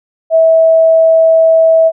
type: tone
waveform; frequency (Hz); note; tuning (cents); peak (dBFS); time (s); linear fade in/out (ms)
sine; 650; E5; -24; -4; 0.3-1.92; 50
effects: none